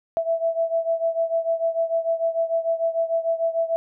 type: beating tone pair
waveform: sine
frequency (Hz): 659.3 / 666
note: E5 / E5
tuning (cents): 0 / +18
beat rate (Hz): 6.7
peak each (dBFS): -22 / -25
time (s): 0.17-3.76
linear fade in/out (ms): 0
effects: none